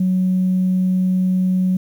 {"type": "tone", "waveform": "sine", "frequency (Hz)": 185, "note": "F#3", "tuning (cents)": 0, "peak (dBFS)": -13, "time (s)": [0, 1.77], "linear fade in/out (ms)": 5, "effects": ["tanh soft clip ceiling -10 dBFS", "8-bit"]}